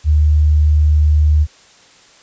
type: tone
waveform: sine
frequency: 75.6 Hz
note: D#2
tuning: 49 cents flat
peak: -8 dBFS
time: 0.04-1.47 s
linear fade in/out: 50 ms
effects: white hiss -46 dBFS RMS until 2.22 s + resampled to 16000 Hz